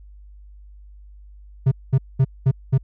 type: tone bursts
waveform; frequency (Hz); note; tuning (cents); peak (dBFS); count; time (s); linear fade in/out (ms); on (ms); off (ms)
triangle; 132.8; C3; +26; -10; 5; 1.66-2.78; 10; 56; 210
effects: added 50 Hz sine -41 dBFS peak until 2.83 s